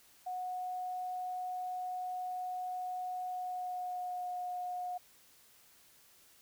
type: tone with pitch glide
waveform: sine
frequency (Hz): 732 to 721.9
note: F#5 to F#5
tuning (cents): -19 to -43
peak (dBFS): -36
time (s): 0.26-4.98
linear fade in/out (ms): 10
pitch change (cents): -24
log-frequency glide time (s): 3.29-4.3
effects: white hiss -63 dBFS RMS until 6.41 s